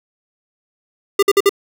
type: tone bursts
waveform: square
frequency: 399.8 Hz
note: G4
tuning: 34 cents sharp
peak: -9 dBFS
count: 4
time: 1.19-1.494 s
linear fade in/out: 5 ms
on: 37 ms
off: 52 ms
effects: none